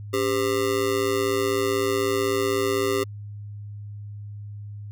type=tone with amplitude modulation; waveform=square; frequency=397.9 Hz; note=G4; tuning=26 cents sharp; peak=-18 dBFS; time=0.13-3.04 s; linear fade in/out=10 ms; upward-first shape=sine; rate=116 Hz; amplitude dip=90%; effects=added 103 Hz sine -34 dBFS peak until 4.91 s